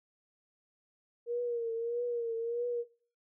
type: tone with vibrato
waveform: sine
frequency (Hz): 469.7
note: A#4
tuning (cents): +13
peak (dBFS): -31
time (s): 1.26-2.85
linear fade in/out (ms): 50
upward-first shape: triangle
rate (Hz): 1.6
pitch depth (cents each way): 64
effects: noise-tail reverb RT60 0.4 s tail -18 dB re dry